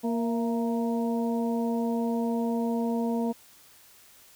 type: harmonic tone with a mistuned harmonic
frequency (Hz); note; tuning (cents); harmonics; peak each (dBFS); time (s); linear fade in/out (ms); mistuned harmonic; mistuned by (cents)
233.1; A#3; 0; 1 / 2 / 3 / 4; -26 / -32 / -36 / -38; 0.03-3.33; 20; 3; -52
effects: white hiss -55 dBFS RMS until 4.35 s